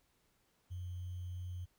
sine tone with sample-and-hold, 89.7 Hz, F2, 47 cents sharp, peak -40 dBFS, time 0.7-1.66 s, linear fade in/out 20 ms, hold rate 3150 Hz, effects pink hiss -75 dBFS RMS until 1.78 s

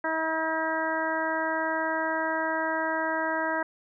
harmonic tone, 320.3 Hz, E4, 50 cents flat, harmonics 1 / 2 / 3 / 4 / 5 / 6, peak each -34 / -31 / -31 / -36 / -31 / -36 dBFS, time 0.04-3.63 s, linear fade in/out 5 ms, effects none

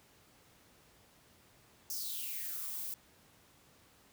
violet noise with high-pass filter sweep, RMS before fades -40 dBFS, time 1.9-2.94 s, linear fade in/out 2 ms, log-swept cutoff 5800 to 600 Hz, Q 5.6, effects pink hiss -64 dBFS RMS until 4.12 s + high-pass 60 Hz 12 dB/octave

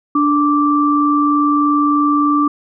sine tone pair together, 293.2 / 1170 Hz, D4 / D6, -3 / -7 cents, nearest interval 2 octaves, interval 2396 cents, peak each -13 / -14 dBFS, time 0.15-2.48 s, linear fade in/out 5 ms, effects none

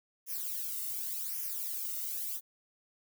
violet noise with flanger, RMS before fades -37 dBFS, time 0.26-2.41 s, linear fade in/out 50 ms, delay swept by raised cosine 0.24 to 1.24 ms, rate 0.88 Hz, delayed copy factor -0.9, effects none

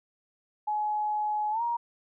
sine tone with pitch glide, 845 to 943 Hz, G#5 to A#5, +30 to +20 cents, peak -26 dBFS, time 0.67-1.77 s, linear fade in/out 10 ms, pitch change +190 cents, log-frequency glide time 1.51-1.62 s, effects none

